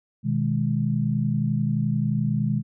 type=chord; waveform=sine; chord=G# minor; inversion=first; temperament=just; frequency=124.59 / 155.74 / 207.7 Hz; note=B2 / D#3 / G#3; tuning=+16 / +2 / 0 cents; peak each=-25 dBFS; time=0.23-2.63 s; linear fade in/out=50 ms; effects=none